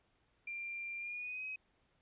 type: tone with pitch glide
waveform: sine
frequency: 2379 to 2535 Hz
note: D7 to D#7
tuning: +22 to +32 cents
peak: -40 dBFS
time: 0.47-1.56 s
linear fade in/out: 5 ms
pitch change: +110 cents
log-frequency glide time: 0.98-1.45 s
effects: pink hiss -75 dBFS RMS until 2.01 s + resampled to 8000 Hz